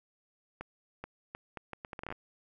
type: accelerating click train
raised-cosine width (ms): 0.5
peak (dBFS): -25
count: 14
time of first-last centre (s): 0.61-2.124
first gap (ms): 430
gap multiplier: 0.72
effects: none